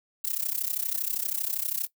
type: noise with amplitude modulation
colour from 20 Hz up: violet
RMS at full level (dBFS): -26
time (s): 0.24-1.87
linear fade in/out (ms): 10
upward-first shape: sine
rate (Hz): 32.6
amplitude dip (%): 90
effects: noise-tail reverb RT60 0.1 s tail -18 dB re dry